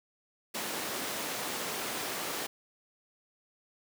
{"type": "high-pass noise", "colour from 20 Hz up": "pink", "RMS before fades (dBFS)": -36, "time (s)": [0.54, 2.47], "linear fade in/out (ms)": 10, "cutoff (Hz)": 300, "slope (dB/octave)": 12, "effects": []}